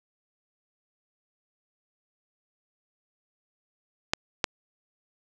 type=clicks; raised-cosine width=0.2 ms; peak=-5 dBFS; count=2; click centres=4.135 / 4.442 s; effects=none